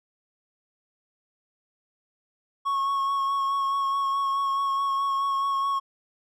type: tone with vibrato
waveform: triangle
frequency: 1100 Hz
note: C#6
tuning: 14 cents flat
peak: -21 dBFS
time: 2.65-5.8 s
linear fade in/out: 20 ms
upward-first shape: sine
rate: 4.7 Hz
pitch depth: 18 cents each way
effects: none